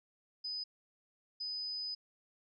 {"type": "tone bursts at uneven times", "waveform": "sine", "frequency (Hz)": 5000, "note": "D#8", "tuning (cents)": 8, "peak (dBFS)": -37, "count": 2, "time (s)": [[0.44, 0.64], [1.4, 1.95]], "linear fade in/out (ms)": 10, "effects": []}